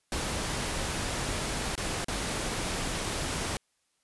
pink noise with dropouts, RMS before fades -32 dBFS, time 0.12-3.57 s, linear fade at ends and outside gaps 1 ms, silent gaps 1.754-1.777 / 2.045-2.083 s, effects white hiss -74 dBFS RMS until 4.03 s + resampled to 24000 Hz

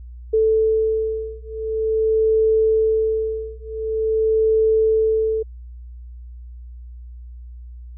sine beating tone pair, 440 / 440.46 Hz, A4 / A4, 0 / +2 cents, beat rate 0.46 Hz, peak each -19 dBFS, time 0.33-5.43 s, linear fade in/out 10 ms, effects added 60 Hz sine -34 dBFS peak until 7.97 s

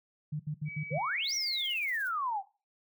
sine tone bursts, 150.5 Hz, D3, 43 cents sharp, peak -31 dBFS, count 5, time 0.32-0.985 s, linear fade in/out 10 ms, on 77 ms, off 70 ms
sine tone with pitch glide, 2280 to 2127 Hz, C#7 to C7, +48 to +28 cents, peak -40 dBFS, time 0.65-1.78 s, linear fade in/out 50 ms, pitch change -120 cents, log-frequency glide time 0.97-1.43 s
sine exponential two-way sweep, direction up then down, 440 to 5950 to 743 Hz, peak -30 dBFS, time 0.9-2.43 s, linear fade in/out 50 ms, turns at 1.34 s
violet noise with tremolo, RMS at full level -49 dBFS, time 1.23-2.12 s, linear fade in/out 50 ms, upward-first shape triangle, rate 17 Hz, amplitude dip 75%
effects noise-tail reverb RT60 0.3 s tail -17 dB re dry

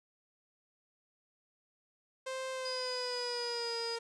sawtooth tone with pitch glide, 523.3 to 463.5 Hz, C5 to A#4, 0 to -10 cents, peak -33 dBFS, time 2.26-3.99 s, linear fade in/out 10 ms, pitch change -210 cents, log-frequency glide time 2.51-3.77 s
sine tone, 4948 Hz, D#8, 10 cents flat, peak -38 dBFS, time 2.65-3.96 s, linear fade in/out 5 ms
effects resampled to 22050 Hz

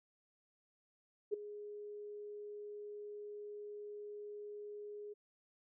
sine tone with ADSR envelope, 415.3 Hz, G#4, in tune, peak -30 dBFS, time 1.31-5.14 s, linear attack 27 ms, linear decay 8 ms, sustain -15 dB, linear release 17 ms, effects none

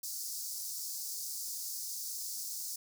pink high-pass noise, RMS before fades -40 dBFS, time 0.03-2.76 s, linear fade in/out 5 ms, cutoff 4800 Hz, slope 48 dB/octave, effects none

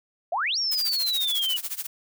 sine exponential two-way sweep, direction up then down, 622.3 to 5650 to 2906 Hz, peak -23 dBFS, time 0.32-1.57 s, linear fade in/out 5 ms, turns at 0.58 s
blue noise with tremolo, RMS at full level -29 dBFS, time 0.71-1.87 s, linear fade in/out 10 ms, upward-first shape sine, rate 14 Hz, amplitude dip 90%
effects none

